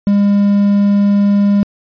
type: tone with quantisation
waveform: triangle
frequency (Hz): 202.2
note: G#3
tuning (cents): -46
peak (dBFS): -6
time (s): 0.07-1.63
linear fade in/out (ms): 0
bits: 5
effects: resampled to 11025 Hz